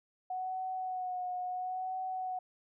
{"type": "tone with vibrato", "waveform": "sine", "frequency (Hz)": 738, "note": "F#5", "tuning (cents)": -5, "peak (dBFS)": -34, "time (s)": [0.3, 2.39], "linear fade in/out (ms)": 5, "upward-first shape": "sine", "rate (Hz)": 0.73, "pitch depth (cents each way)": 28, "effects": []}